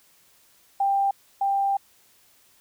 sine tone pair in turn, 791 / 791 Hz, G5 / G5, +15 / +15 cents, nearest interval unison, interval 0 cents, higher neither, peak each -19 / -20 dBFS, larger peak first, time 0.8-1.11 / 1.41-1.77 s, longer second, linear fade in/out 5 ms, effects white hiss -59 dBFS RMS until 2.6 s

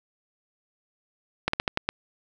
slowing click train, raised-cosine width 0.3 ms, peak -7 dBFS, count 6, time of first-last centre 1.48-1.89 s, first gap 54 ms, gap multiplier 1.21, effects none

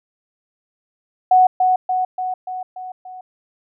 sine tone with echo, 740 Hz, F#5, in tune, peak -8 dBFS, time 1.31-1.47 s, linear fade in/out 5 ms, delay 290 ms, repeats 6, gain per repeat -4 dB, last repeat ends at 3.21 s, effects none

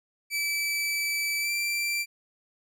sawtooth tone with pitch glide, 2311 to 2351 Hz, D7 to D7, -28 to +1 cents, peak -23 dBFS, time 0.3-2.06 s, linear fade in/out 50 ms, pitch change +29 cents, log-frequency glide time 1.4-1.51 s, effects none

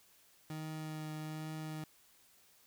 30% pulse tone with vibrato, 155.56 Hz, D#3, in tune, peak -38 dBFS, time 0.5-1.84 s, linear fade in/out 2 ms, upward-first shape triangle, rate 1.2 Hz, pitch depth 14 cents each way, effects white hiss -66 dBFS RMS until 2.66 s

